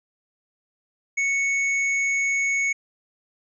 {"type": "tone with tanh clipping", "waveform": "sine", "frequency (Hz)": 2214, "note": "C#7", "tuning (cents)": -3, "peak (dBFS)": -22, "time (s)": [1.17, 2.73], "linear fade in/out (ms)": 10, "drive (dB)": 11, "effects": ["resampled to 22050 Hz"]}